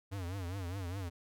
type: tone with vibrato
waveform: square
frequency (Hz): 92.5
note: F#2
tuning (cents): 0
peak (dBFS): -38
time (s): 0.11-1.1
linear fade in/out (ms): 20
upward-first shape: triangle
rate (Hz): 4.9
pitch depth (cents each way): 170
effects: none